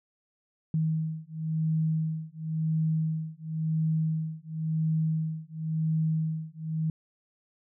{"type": "beating tone pair", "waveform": "sine", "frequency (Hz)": [158.3, 159.25], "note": ["D#3", "D#3"], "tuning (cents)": [30, 41], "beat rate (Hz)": 0.95, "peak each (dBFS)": -29, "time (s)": [0.74, 6.9], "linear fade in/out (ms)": 2, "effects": []}